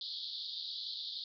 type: band-pass noise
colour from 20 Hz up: white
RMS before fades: -42 dBFS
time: 0.01-1.24 s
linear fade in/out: 2 ms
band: 3400 to 4700 Hz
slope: 96 dB/octave
effects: none